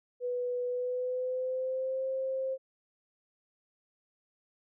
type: tone with pitch glide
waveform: sine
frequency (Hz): 492.8 to 528.2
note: B4 to C5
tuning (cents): -4 to +16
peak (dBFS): -30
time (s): 0.2-2.58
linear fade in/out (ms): 50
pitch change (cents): +120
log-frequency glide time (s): 0.66-2.06
effects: none